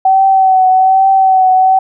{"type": "tone with vibrato", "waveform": "sine", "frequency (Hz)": 760, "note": "F#5", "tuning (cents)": 46, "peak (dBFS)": -5, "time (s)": [0.05, 1.79], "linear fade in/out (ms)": 5, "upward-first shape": "triangle", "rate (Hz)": 1.2, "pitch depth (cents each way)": 35, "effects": []}